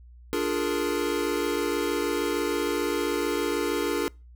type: chord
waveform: square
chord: Bb dominant seventh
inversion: first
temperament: equal with one note detuned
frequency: 293.7 / 349.2 / 415.3 / 461.9 Hz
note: D4 / F4 / Ab4 / Bb4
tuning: 0 / 0 / 0 / -16 cents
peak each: -31 dBFS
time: 0.33-4.08 s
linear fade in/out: 0 ms
effects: noise-tail reverb RT60 0.3 s tail -26 dB re dry + added 60 Hz sine -46 dBFS peak until 4.35 s